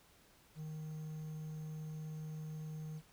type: tone with quantisation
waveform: triangle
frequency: 155.56 Hz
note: D#3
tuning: in tune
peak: -40 dBFS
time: 0.55-3.02 s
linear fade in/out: 50 ms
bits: 11
effects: pink hiss -66 dBFS RMS until 3.12 s